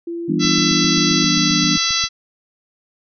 sine tone with pitch glide, 339.3 to 341.5 Hz, F4 to F4, -50 to -39 cents, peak -23 dBFS, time 0.07-1.24 s, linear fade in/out 5 ms, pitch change +11 cents, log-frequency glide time 0.84-1.06 s
sine chord, E minor seventh, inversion none, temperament equal with one note detuned, 164.81 / 196 / 242.8 / 293.7 Hz, E3 / G3 / B3 / D4, 0 / 0 / -29 / 0 cents, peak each -22 / -23 / -23 / -20 dBFS, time 0.28-1.77 s, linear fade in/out 10 ms
harmonic tone, 669 Hz, E5, 25 cents sharp, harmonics 2 / 3 / 4 / 5 / 6 / 7 / 8 / 9, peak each -26 / -27 / -27 / -24 / -22 / -23 / -27 / -23 dBFS, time 0.39-2.09 s, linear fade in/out 50 ms
click train, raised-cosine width 5 ms, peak -23 dBFS, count 13, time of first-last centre 0.45-2.039 s, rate 7.55 Hz
effects none

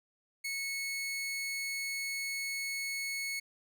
sawtooth tone, 2200 Hz, C#7, 14 cents flat, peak -31 dBFS, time 0.44-3.4 s, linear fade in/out 10 ms, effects none

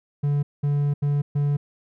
triangle tone bursts at uneven times, 144.2 Hz, D3, 31 cents flat, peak -17 dBFS, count 4, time 0.23-0.43 / 0.63-0.94 / 1.02-1.22 / 1.35-1.57 s, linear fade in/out 10 ms, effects none

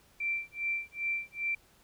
sine tone with tremolo, 2349 Hz, D7, in tune, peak -28 dBFS, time 0.2-1.55 s, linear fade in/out 5 ms, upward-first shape sine, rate 2.5 Hz, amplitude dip 100%, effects pink hiss -63 dBFS RMS until 1.83 s

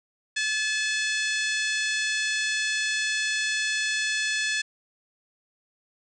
harmonic tone, 862 Hz, A5, 36 cents flat, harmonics 2 / 3 / 4 / 5 / 6 / 7 / 8 / 9 / 10, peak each -27 / -31 / -33 / -35 / -37 / -38 / -39 / -40 / -41 dBFS, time 0.36-4.62 s, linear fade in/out 10 ms, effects none

